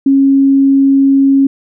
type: tone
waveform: sine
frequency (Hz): 273.4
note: C#4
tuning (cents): -24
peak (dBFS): -5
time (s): 0.06-1.47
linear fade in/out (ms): 5
effects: none